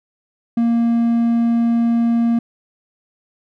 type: tone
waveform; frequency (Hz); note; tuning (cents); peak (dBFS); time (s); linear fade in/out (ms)
triangle; 233.1; A#3; 0; -11; 0.57-2.39; 5
effects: none